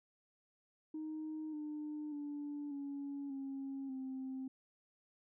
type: tone with pitch steps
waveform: sine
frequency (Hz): 311.1 / 300.9 / 290.9 / 281.4 / 272.1 / 263.1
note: D#4 / D4 / D4 / C#4 / C#4 / C4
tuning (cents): 0 / +42 / -16 / +26 / -32 / +10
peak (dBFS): -39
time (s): 0.94-4.48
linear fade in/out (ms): 5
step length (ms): 590
effects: tanh soft clip ceiling -37 dBFS

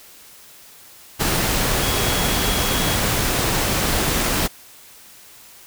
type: tone in noise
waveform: sine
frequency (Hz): 3322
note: G#7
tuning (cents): 0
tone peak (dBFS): -29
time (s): 1.81-2.97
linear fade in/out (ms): 20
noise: pink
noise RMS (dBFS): -20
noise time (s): 1.19-4.48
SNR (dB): -12
effects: white hiss -45 dBFS RMS until 5.66 s

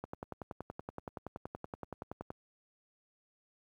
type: click train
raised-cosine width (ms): 1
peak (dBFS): -26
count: 25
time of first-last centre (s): 0.04-2.304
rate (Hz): 10.6
effects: high-pass 60 Hz 12 dB/octave + 11-bit

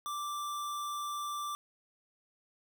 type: tone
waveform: square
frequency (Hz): 1174.7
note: D6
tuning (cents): 0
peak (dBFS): -36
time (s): 0.06-1.55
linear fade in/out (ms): 0
effects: none

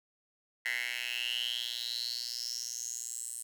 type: tone with high-pass filter sweep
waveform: 10% pulse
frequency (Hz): 119.8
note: A#2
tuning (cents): +48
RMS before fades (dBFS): -37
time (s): 0.65-3.43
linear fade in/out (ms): 10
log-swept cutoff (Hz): 2000 to 8800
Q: 8
effects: none

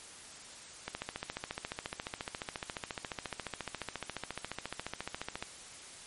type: click train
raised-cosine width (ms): 0.3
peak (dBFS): -20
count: 66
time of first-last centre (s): 0.88-5.425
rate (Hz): 14.3
effects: white hiss -50 dBFS RMS until 6.06 s + MP3 48 kbps

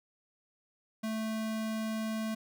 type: tone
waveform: square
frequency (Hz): 220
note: A3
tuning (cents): 0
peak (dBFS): -33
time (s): 1.03-2.35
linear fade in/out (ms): 10
effects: none

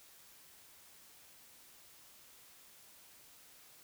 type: silence
effects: white hiss -60 dBFS RMS until 3.83 s

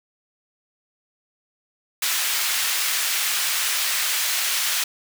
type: high-pass noise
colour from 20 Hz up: pink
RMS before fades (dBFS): -23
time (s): 2.02-4.84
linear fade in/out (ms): 5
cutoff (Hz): 1900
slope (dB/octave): 12
effects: none

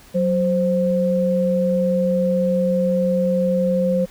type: tone pair together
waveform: sine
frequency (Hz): 185.01 / 523.3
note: F#3 / C5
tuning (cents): 0 / 0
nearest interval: octave + tritone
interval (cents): 1800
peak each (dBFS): -19 / -18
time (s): 0.14-4.06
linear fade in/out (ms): 20
effects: pink hiss -47 dBFS RMS until 4.1 s

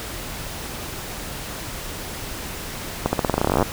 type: accelerating click train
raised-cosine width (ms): 1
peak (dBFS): -4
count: 20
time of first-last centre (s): 3.06-3.627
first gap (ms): 70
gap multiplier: 0.89
effects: pink hiss -32 dBFS RMS until 3.72 s

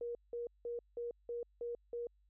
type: tone bursts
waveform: sine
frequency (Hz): 474.8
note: A#4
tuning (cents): +32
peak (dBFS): -38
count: 7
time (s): 0.01-2.07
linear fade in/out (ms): 2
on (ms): 140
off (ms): 180
effects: added 50 Hz sine -68 dBFS peak until 2.29 s

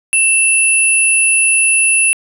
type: tone pair together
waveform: sine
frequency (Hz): 2670 / 10081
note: E7 / D#9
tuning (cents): +22 / +22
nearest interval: octave + major seventh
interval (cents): 2300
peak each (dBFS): -11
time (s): 0.13-2.13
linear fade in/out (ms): 0
effects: tanh soft clip ceiling -1 dBFS + 7-bit

